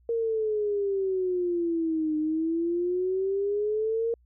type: exponential two-way sweep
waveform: sine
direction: down then up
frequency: 466.2 to 305.5 to 466.2 Hz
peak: -24 dBFS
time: 0.09-4.14 s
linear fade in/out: 2 ms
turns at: 2.17 s
effects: added 60 Hz sine -58 dBFS peak until 4.25 s